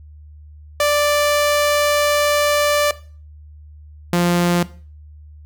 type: tone pair in turn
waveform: sawtooth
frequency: 587.3 / 174.61 Hz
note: D5 / F3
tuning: 0 / 0 cents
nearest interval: octave + major sixth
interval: 2100 cents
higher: first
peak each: -10 dBFS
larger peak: neither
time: 0.8-2.91 / 4.13-4.63 s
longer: first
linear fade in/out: 2 ms
effects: noise-tail reverb RT60 0.4 s tail -17 dB re dry + added 75 Hz sine -38 dBFS peak until 5.45 s